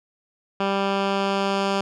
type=tone with low-pass filter sweep; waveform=10% pulse; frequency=196.7 Hz; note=G3; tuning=6 cents sharp; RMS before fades=-23 dBFS; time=0.6-1.81 s; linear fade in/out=2 ms; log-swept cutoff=3000 to 5100 Hz; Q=0.98; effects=none